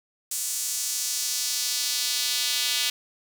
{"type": "tone with high-pass filter sweep", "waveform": "square", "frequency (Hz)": 133.5, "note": "C3", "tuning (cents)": 35, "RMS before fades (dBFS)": -27, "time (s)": [0.31, 2.9], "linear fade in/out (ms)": 5, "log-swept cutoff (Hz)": [7600, 3400], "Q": 1.6, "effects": []}